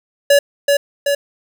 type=tone with echo; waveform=square; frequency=568 Hz; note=C#5; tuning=42 cents sharp; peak=-8 dBFS; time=0.3-0.39 s; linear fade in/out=5 ms; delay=380 ms; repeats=2; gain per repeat=-3 dB; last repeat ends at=1.15 s; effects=none